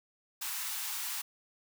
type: high-pass noise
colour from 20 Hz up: white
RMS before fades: -37 dBFS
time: 0.41-1.22 s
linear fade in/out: 10 ms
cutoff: 780 Hz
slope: 96 dB/octave
effects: none